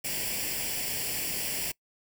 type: noise with comb filter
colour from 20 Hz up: white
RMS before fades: -32 dBFS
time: 0.04-1.72 s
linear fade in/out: 10 ms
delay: 0.39 ms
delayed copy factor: +0.75
effects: noise-tail reverb RT60 0.1 s tail -23 dB re dry